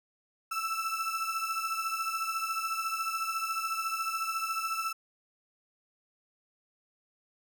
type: beating tone pair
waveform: 35% pulse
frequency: 1318.5 / 1332.5 Hz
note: E6 / E6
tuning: 0 / +18 cents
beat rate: 14 Hz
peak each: -31 / -34 dBFS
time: 0.51-4.93 s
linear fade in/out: 10 ms
effects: none